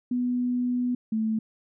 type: tone pair in turn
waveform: sine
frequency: 246.9 / 220 Hz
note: B3 / A3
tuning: 0 / 0 cents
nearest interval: major second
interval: 200 cents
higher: first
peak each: -23 dBFS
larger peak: neither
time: 0.11-0.95 / 1.12-1.39 s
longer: first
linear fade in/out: 5 ms
effects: none